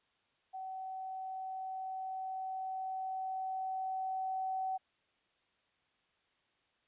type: tone with level ramp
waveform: sine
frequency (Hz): 758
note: F#5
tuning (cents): +42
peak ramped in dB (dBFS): -40 to -33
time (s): 0.53-4.78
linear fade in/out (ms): 20
effects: white hiss -75 dBFS RMS until 6.87 s + resampled to 8000 Hz